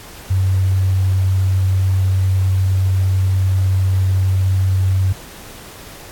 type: tone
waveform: sine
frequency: 94.5 Hz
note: F#2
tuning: 37 cents sharp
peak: -12 dBFS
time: 0.3-5.13 s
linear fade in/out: 10 ms
effects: pink hiss -37 dBFS RMS until 6.11 s + AAC 64 kbps